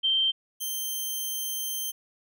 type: tone pair in turn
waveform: sine / 5% pulse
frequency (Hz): 3136 / 3136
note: G7 / G7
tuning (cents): 0 / 0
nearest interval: unison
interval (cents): 0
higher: neither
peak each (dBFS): -21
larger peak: neither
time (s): 0.03-0.32 / 0.6-1.92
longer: second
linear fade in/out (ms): 20
effects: none